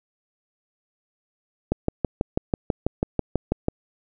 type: click train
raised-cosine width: 2 ms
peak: -7 dBFS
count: 13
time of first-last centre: 1.72-3.684 s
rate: 6.11 Hz
effects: none